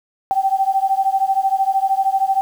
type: beating tone pair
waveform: sine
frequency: 770 / 783 Hz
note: G5 / G5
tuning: -31 / -2 cents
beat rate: 13 Hz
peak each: -17 / -18 dBFS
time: 0.31-2.41 s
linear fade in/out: 0 ms
effects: 7-bit